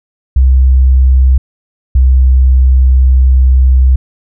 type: tone pair in turn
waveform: sine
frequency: 64.9 / 64.53 Hz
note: C2 / C2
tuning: -13 / -23 cents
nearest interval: unison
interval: 10 cents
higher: first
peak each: -3 dBFS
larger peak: neither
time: 0.36-1.38 / 1.95-3.96 s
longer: second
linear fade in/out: 5 ms
effects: none